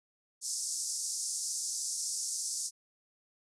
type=band-pass noise; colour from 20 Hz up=pink; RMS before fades=-36 dBFS; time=0.41-2.71 s; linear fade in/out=50 ms; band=5200 to 9700 Hz; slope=48 dB/octave; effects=none